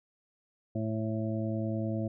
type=harmonic tone; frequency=110 Hz; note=A2; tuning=in tune; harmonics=1 / 2 / 3 / 5 / 6; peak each=-33 / -34 / -37 / -40 / -41 dBFS; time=0.75-2.08 s; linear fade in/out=5 ms; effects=none